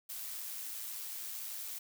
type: noise with amplitude modulation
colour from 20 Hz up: blue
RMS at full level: -41 dBFS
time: 0.09-1.79 s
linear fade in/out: 10 ms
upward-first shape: sine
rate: 108 Hz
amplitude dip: 30%
effects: none